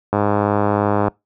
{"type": "click train", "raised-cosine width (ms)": 1, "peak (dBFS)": -3, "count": 99, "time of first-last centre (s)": [0.13, 1.081], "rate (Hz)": 103, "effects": ["noise-tail reverb RT60 0.2 s tail -25 dB re dry", "high-pass 60 Hz 12 dB/octave"]}